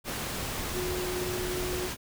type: tone in noise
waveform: sine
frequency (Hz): 362.6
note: F#4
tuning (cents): -35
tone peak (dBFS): -32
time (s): 0.72-1.9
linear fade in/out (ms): 50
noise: pink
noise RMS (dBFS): -34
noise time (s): 0.04-1.97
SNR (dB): -1
effects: none